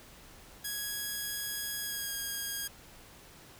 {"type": "tone with pitch glide", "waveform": "5% pulse", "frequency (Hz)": [1661.2, 1632.7], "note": ["G#6", "G#6"], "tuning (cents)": [0, -30], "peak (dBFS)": -24, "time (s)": [0.64, 2.68], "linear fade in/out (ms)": 10, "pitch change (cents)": -30, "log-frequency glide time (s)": [1.81, 2.13], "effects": ["pink hiss -54 dBFS RMS until 3.59 s"]}